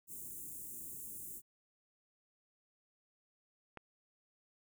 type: band-stop noise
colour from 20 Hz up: white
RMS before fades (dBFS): -47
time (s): 0.07-1.42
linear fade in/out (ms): 50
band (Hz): 390 to 7200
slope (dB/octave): 48
type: click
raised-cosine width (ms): 0.5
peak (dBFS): -32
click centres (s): 3.773
effects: none